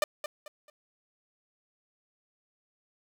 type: tone with echo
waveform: sawtooth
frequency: 599 Hz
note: D5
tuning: 34 cents sharp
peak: -19 dBFS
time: 0.02-0.04 s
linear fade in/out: 2 ms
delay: 220 ms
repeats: 3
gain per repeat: -10 dB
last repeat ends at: 0.7 s
effects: none